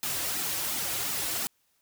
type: noise with flanger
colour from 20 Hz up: white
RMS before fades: -31 dBFS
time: 0.03-1.47 s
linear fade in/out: 0 ms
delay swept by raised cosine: 1.8 to 5 ms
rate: 2.8 Hz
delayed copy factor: -0.9
effects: white hiss -71 dBFS RMS until 1.81 s